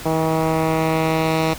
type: tone with low-pass filter sweep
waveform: 10% pulse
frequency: 160 Hz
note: D#3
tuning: 49 cents sharp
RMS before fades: -19 dBFS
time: 0.05-1.54 s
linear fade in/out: 10 ms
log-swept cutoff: 970 to 4800 Hz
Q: 0.89
effects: pink hiss -34 dBFS RMS until 1.58 s